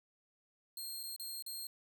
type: tone with dropouts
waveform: 15% pulse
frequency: 4218 Hz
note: C8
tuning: 13 cents sharp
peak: -35 dBFS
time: 0.77-1.67 s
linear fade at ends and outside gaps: 2 ms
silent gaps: 1.031-1.035 / 1.163-1.197 / 1.424-1.463 s
effects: none